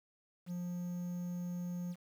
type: tone with quantisation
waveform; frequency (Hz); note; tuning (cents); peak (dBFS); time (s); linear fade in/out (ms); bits
triangle; 176.6; F3; +20; -35; 0.46-1.96; 50; 10
effects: none